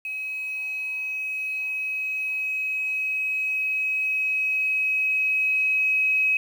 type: tone with level ramp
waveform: sine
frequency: 2547 Hz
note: D#7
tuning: 40 cents sharp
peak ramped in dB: -28 to -18 dBFS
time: 0.05-6.37 s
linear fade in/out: 2 ms
effects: 8-bit